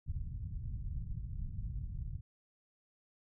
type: low-pass noise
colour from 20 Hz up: pink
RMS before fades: -40 dBFS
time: 0.06-2.21 s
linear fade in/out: 20 ms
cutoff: 130 Hz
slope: 24 dB/octave
effects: none